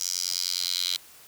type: tone with high-pass filter sweep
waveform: 10% pulse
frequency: 89.7 Hz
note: F2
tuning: 47 cents sharp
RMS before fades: -29 dBFS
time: 0-0.97 s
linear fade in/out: 5 ms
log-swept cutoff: 5700 to 3800 Hz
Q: 4.5
effects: white hiss -51 dBFS RMS until 1.27 s